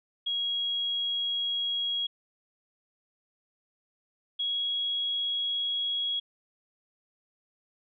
sine tone pair in turn, 3300 / 3319 Hz, G#7 / G#7, -12 / -2 cents, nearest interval unison, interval 10 cents, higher second, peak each -27 dBFS, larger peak neither, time 0.26-2.07 / 4.39-6.2 s, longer neither, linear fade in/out 10 ms, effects none

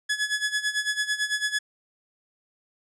sawtooth tone with tremolo, 1698 Hz, G#6, 38 cents sharp, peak -18 dBFS, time 0.09-1.59 s, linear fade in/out 10 ms, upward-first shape sine, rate 9 Hz, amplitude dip 80%, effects resampled to 22050 Hz

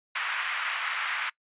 pink band-pass noise, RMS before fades -31 dBFS, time 0.15-1.3 s, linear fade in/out 10 ms, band 1200 to 2800 Hz, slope 24 dB/octave, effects noise-tail reverb RT60 0.1 s tail -23 dB re dry + resampled to 8000 Hz

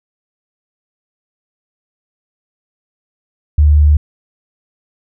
sine tone, 74.4 Hz, D2, 23 cents sharp, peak -5 dBFS, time 3.58-3.97 s, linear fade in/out 5 ms, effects none

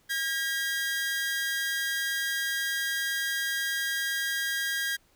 sawtooth tone pair together, 1622 / 1923 Hz, G#6 / B6, -41 / -47 cents, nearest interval minor third, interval 294 cents, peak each -25 / -31 dBFS, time 0.09-4.97 s, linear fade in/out 20 ms, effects pink hiss -65 dBFS RMS until 5.15 s

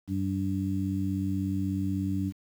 harmonic tone, 96.4 Hz, G2, 28 cents flat, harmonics 1 / 2 / 3, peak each -31 / -31 / -31 dBFS, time 0.07-2.33 s, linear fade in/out 50 ms, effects 9-bit

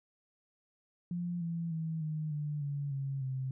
sine tone with pitch steps, 174.61 / 167.69 / 161.05 / 154.66 / 148.53 / 142.65 / 137 / 131.57 Hz, F3 / E3 / E3 / D#3 / D3 / C#3 / C#3 / C3, 0 / +30 / -40 / -10 / +20 / +50 / -20 / +10 cents, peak -33 dBFS, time 1.11-3.51 s, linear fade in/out 2 ms, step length 300 ms, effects none

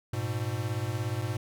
square beating tone pair, 103.83 / 120.83 Hz, G#2 / B2, 0 / -37 cents, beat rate 17 Hz, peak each -33 / -33 dBFS, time 0.13-1.37 s, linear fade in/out 5 ms, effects none

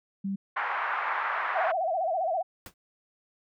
sine tone, 196 Hz, G3, in tune, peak -28 dBFS, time 0.24-0.36 s, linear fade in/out 10 ms
pink band-pass noise, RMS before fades -30 dBFS, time 0.56-1.72 s, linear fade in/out 10 ms, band 850 to 1800 Hz, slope 24 dB/octave
sine tone with vibrato, 700 Hz, F5, 4 cents sharp, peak -25 dBFS, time 1.54-2.43 s, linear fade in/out 20 ms, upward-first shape sine, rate 15 Hz, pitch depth 170 cents each way
pink noise with exponential decay, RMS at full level -38 dBFS, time 2.66-2.74 s, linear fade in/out 2 ms, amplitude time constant 17 ms
effects none

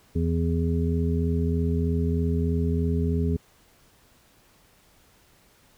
harmonic tone, 83.2 Hz, E2, 17 cents sharp, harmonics 1 / 2 / 3 / 5, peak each -24 / -27 / -29 / -31 dBFS, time 0.15-3.37 s, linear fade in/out 10 ms, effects pink hiss -59 dBFS RMS until 5.77 s

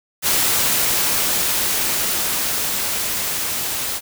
white noise with level ramp, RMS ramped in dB -17 to -24 dBFS, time 0.22-4.01 s, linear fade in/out 50 ms, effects none

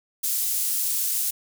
pink high-pass noise, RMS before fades -25 dBFS, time 0.23-1.31 s, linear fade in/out 10 ms, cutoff 9300 Hz, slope 12 dB/octave, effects none

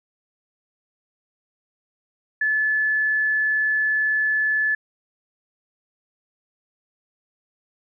sine tone, 1729 Hz, A6, 31 cents flat, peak -18 dBFS, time 2.41-4.75 s, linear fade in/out 5 ms, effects none

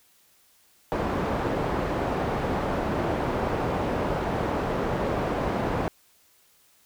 white low-pass noise, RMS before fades -27 dBFS, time 0.92-5.88 s, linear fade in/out 0 ms, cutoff 720 Hz, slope 12 dB/octave, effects white hiss -61 dBFS RMS until 6.85 s

